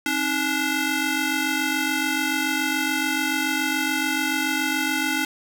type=ring-modulated tone; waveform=15% pulse; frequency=581 Hz; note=D5; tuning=19 cents flat; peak=-12 dBFS; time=0.06-5.25 s; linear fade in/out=2 ms; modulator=895 Hz; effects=none